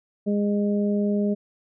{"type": "harmonic tone", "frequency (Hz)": 205.1, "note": "G#3", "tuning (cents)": -21, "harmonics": [1, 2, 3], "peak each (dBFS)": [-21, -27, -31], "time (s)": [0.26, 1.35], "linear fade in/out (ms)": 20, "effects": []}